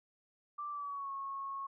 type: tone with pitch glide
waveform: sine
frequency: 1174.7 to 1096 Hz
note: D6 to C#6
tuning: 0 to -20 cents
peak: -38 dBFS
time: 0.58-1.67 s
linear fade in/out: 10 ms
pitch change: -120 cents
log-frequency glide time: 0.7-1.11 s
effects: none